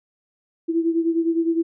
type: beating tone pair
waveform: sine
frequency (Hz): 329.6 / 339.4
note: E4 / F4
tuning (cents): 0 / -49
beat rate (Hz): 9.8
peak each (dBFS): -19 / -24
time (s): 0.68-1.63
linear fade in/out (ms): 20
effects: none